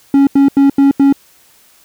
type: tone bursts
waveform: triangle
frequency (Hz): 277.2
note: C#4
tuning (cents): 0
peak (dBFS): -3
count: 5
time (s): 0.14-1.126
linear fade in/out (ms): 2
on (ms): 130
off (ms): 84
effects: white hiss -48 dBFS RMS until 1.84 s